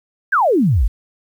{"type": "exponential sweep", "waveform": "sine", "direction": "down", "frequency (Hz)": [1700, 42.74], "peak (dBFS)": -11, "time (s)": [0.32, 0.88], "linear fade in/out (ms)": 10, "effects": ["8-bit"]}